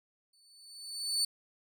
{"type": "tone with exponential growth", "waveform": "30% pulse", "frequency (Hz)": 4492, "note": "C#8", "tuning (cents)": 22, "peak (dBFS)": -23, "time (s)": [0.33, 1.25], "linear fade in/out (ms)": 5, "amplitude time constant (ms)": 200, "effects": []}